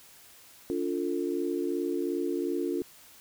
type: tone cluster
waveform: sine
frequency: 287.3 / 350 / 446.5 Hz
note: D4 / F4 / A4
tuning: -38 / +4 / +25 cents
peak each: -32 / -30 / -35 dBFS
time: 0.7-2.82 s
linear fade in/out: 0 ms
effects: white hiss -54 dBFS RMS until 3.2 s